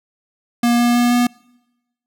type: tone with pitch steps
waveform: square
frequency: 238.1 / 239.8 / 241.4 / 243.1 Hz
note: A#3 / A#3 / B3 / B3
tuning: +37 / +49 / -39 / -27 cents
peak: -13 dBFS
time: 0.63-1.27 s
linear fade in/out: 5 ms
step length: 160 ms
effects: noise-tail reverb RT60 1.0 s tail -26 dB re dry